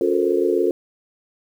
sine tone cluster, 280.9 / 358.5 / 435.8 / 462.5 / 526 Hz, C#4 / F4 / A4 / A#4 / C5, +23 / +45 / -17 / -14 / +9 cents, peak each -26 / -19 / -21 / -25 / -27 dBFS, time 0.01-0.71 s, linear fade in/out 2 ms, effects 8-bit

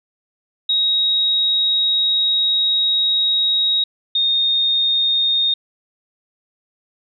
sine tone pair in turn, 3791 / 3685 Hz, A#7 / A#7, +28 / -21 cents, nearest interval unison, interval 49 cents, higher first, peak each -14 dBFS, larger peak neither, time 0.69-3.84 / 4.15-5.54 s, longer first, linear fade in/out 5 ms, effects none

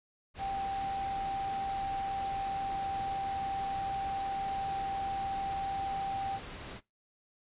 sine tone in noise, 784 Hz, G5, in tune, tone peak -32 dBFS, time 0.38-6.4 s, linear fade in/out 50 ms, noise pink, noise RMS -44 dBFS, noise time 0.34-6.81 s, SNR +9 dB, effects noise-tail reverb RT60 0.2 s tail -21 dB re dry + resampled to 8000 Hz

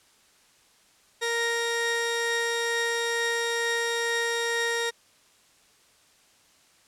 sawtooth tone pair together, 466.2 / 1867 Hz, A#4 / A#6, 0 / +2 cents, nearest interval 2 octaves, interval 2402 cents, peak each -24 dBFS, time 1.21-4.91 s, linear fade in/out 20 ms, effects white hiss -60 dBFS RMS until 6.87 s + low-pass 9000 Hz 12 dB/octave

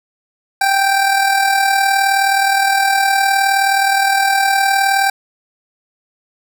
25% pulse tone with amplitude modulation, 784 Hz, G5, in tune, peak -6 dBFS, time 0.61-5.1 s, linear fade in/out 5 ms, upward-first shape sine, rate 39.3 Hz, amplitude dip 45%, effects none

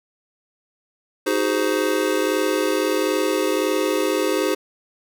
square chord, Ab dominant seventh, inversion second, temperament just, 311.5 / 373.8 / 415.3 / 519.1 Hz, Eb4 / Gb4 / Ab4 / C5, +2 / +18 / 0 / -14 cents, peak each -25 dBFS, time 1.26-4.55 s, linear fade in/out 10 ms, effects none

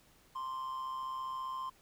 triangle tone with amplitude modulation, 1046.5 Hz, C6, in tune, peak -33 dBFS, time 0.35-1.7 s, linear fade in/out 10 ms, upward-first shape sine, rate 135 Hz, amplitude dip 45%, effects pink hiss -65 dBFS RMS until 1.81 s

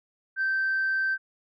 sine tone, 1556 Hz, G6, 13 cents flat, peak -22 dBFS, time 0.36-1.18 s, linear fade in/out 50 ms, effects tanh soft clip ceiling -20 dBFS

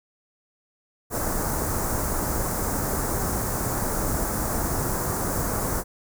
pink band-stop noise, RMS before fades -26 dBFS, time 1.1-5.84 s, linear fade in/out 50 ms, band 1500 to 6400 Hz, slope 24 dB/octave, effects none

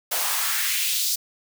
white noise with high-pass filter sweep, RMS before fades -24 dBFS, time 0.11-1.16 s, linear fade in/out 10 ms, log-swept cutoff 610 to 5100 Hz, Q 1.8, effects none

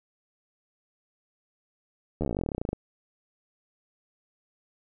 slowing click train, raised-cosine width 2 ms, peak -16 dBFS, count 23, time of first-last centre 2.21-2.731 s, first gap 12 ms, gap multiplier 1.06, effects none

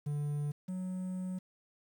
triangle tone pair in turn, 146.5 / 184.58 Hz, D3 / F#3, -4 / -4 cents, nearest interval major third, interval 400 cents, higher second, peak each -30 / -33 dBFS, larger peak first, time 0.06-0.52 / 0.68-1.39 s, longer second, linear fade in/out 10 ms, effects 10-bit

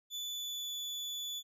35% pulse tone with pitch glide, 3480 to 3460 Hz, A7 to A7, -20 to -30 cents, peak -36 dBFS, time 0.1-1.43 s, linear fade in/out 50 ms, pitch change -10 cents, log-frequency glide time 0.31-0.73 s, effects resampled to 32000 Hz

